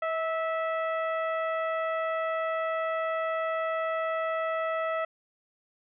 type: harmonic tone with a mistuned harmonic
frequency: 654 Hz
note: E5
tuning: 14 cents flat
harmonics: 1 / 2 / 3 / 4 / 5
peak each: -29 / -32 / -37 / -45 / -52 dBFS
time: 0.02-5.05 s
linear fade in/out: 5 ms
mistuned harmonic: 1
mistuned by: -24 cents
effects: none